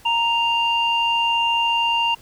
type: tone pair together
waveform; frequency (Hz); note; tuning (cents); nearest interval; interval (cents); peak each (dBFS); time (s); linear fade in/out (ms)
sine; 931.1 / 2794; A#5 / F7; -2 / 0; octave + perfect fifth; 1902; -19; 0.05-2.15; 10
effects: tanh soft clip ceiling -9 dBFS + pink hiss -49 dBFS RMS until 2.21 s